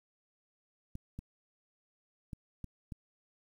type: clicks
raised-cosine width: 5 ms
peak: -29 dBFS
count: 5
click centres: 0.954 / 1.19 / 2.332 / 2.643 / 2.922 s
effects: 10-bit